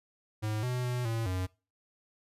square tone with pitch steps, 107.6 / 125 / 123.8 / 113.9 / 92.2 Hz, A2 / B2 / B2 / A#2 / F#2, -38 / +21 / +5 / -40 / -6 cents, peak -31 dBFS, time 0.42-1.47 s, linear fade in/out 20 ms, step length 210 ms, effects noise-tail reverb RT60 0.3 s tail -21 dB re dry + resampled to 32000 Hz

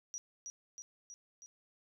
sine tone with echo, 5800 Hz, F#8, 35 cents flat, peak -39 dBFS, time 0.14-0.18 s, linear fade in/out 0 ms, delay 320 ms, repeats 4, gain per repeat -3 dB, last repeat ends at 1.46 s, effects none

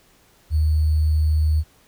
sine tone with sample-and-hold, 77.3 Hz, D#2, 11 cents flat, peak -15 dBFS, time 0.5-1.64 s, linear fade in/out 50 ms, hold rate 4410 Hz, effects pink hiss -56 dBFS RMS until 1.87 s

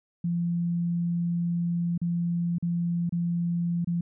sine tone with dropouts, 171.8 Hz, F3, 28 cents flat, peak -24 dBFS, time 0.24-4.01 s, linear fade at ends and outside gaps 5 ms, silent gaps 1.978-2.015 / 2.584-2.625 / 3.094-3.123 / 3.846-3.872 s, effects none

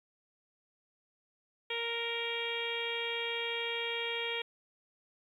harmonic tone, 466.2 Hz, A#4, in tune, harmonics 1 / 2 / 3 / 4 / 5 / 6 / 7 / 8, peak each -39 / -44 / -48 / -43 / -38 / -43 / -39 / -48 dBFS, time 1.7-4.42 s, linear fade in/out 5 ms, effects 11-bit

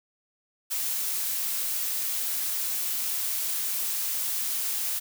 blue noise, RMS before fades -29 dBFS, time 0.7-5 s, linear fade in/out 20 ms, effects none

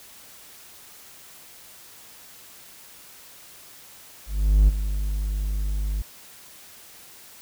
triangle tone with ADSR envelope, 50.7 Hz, G#1, 41 cents flat, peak -9 dBFS, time 4.26-6.02 s, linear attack 420 ms, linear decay 24 ms, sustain -12 dB, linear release 4 ms, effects white hiss -47 dBFS RMS until 7.41 s

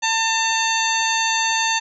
harmonic tone, 898 Hz, A5, 35 cents sharp, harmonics 1 / 2 / 3 / 4 / 5 / 7 / 8, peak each -22 / -24 / -25 / -26 / -28 / -26 / -32 dBFS, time 0.02-1.8 s, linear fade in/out 20 ms, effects none

